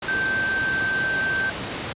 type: tone in noise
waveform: sine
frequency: 1556 Hz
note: G6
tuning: 13 cents flat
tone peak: -21 dBFS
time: 0.08-1.5 s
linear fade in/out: 5 ms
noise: pink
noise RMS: -29 dBFS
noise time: 0.02-1.93 s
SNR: +5 dB
effects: high-pass 100 Hz 12 dB/octave + resampled to 8000 Hz